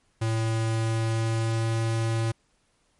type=tone with pitch glide; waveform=square; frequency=112.4 to 113.38 Hz; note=A2 to A#2; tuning=+37 to -48 cents; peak=-24 dBFS; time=0.21-2.32 s; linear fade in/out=10 ms; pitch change=+15 cents; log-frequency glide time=0.65-1.77 s; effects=pink hiss -68 dBFS RMS until 2.99 s + MP3 48 kbps